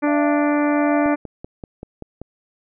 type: harmonic tone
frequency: 293.7 Hz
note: D4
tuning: in tune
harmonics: 1 / 2 / 3 / 4 / 5 / 6 / 7 / 8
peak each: -17 / -23 / -27 / -29 / -31 / -33 / -34 / -35 dBFS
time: 0.02-1.16 s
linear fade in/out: 20 ms
type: tone with tremolo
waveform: sine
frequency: 675 Hz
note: E5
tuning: 41 cents sharp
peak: -21 dBFS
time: 0.07-1.14 s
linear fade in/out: 5 ms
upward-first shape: triangle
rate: 1.4 Hz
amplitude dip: 80%
type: click train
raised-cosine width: 2 ms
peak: -19 dBFS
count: 7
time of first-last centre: 1.06-2.216 s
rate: 5.19 Hz
effects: none